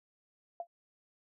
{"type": "tone with exponential decay", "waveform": "sine", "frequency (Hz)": 689, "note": "F5", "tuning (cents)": -24, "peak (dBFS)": -32, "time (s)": [0.6, 0.67], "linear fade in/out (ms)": 2, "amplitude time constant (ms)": 15, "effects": []}